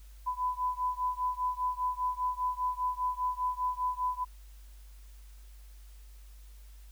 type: beating tone pair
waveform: sine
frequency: 999 / 1004 Hz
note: B5 / B5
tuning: +20 / +28 cents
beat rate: 5 Hz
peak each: -32 / -33 dBFS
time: 0.26-4.25 s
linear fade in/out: 20 ms
effects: added 50 Hz sine -48 dBFS peak until 6.91 s + white hiss -63 dBFS RMS until 6.91 s